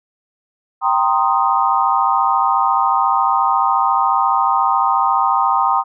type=chord; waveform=sine; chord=C minor seventh; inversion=second; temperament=equal; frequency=784 / 932.3 / 1046.5 / 1244.5 Hz; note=G5 / Bb5 / C6 / Eb6; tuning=0 / 0 / 0 / 0 cents; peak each=-18 dBFS; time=0.81-5.84 s; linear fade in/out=50 ms; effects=none